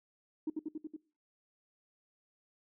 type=tone with echo; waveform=sine; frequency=310.7 Hz; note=D#4; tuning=2 cents flat; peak=-30 dBFS; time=0.47-0.5 s; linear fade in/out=5 ms; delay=93 ms; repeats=5; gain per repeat=-2 dB; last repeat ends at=0.965 s; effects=noise-tail reverb RT60 0.4 s tail -23 dB re dry + tanh soft clip ceiling -28 dBFS